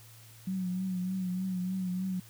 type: tone with vibrato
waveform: sine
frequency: 185 Hz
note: F#3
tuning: in tune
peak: -30 dBFS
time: 0.47-2.2 s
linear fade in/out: 5 ms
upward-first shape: triangle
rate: 3.3 Hz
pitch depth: 52 cents each way
effects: added 113 Hz sine -53 dBFS peak until 2.29 s + white hiss -56 dBFS RMS until 2.29 s